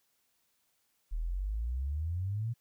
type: exponential sweep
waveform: sine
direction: up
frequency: 37.48 to 120.1 Hz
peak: -31 dBFS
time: 1.11-2.54 s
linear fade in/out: 20 ms
effects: white hiss -75 dBFS RMS until 2.6 s